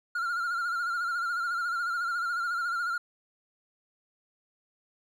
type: tone with vibrato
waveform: triangle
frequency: 1396.9 Hz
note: F6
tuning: in tune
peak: -26 dBFS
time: 0.15-2.98 s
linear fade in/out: 5 ms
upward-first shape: sine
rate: 14 Hz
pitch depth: 62 cents each way
effects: none